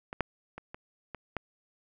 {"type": "clicks", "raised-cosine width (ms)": 0.5, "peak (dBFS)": [-23, -12, -26, -26, -24, -17], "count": 6, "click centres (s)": [0.129, 0.207, 0.58, 0.745, 1.147, 1.367], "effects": []}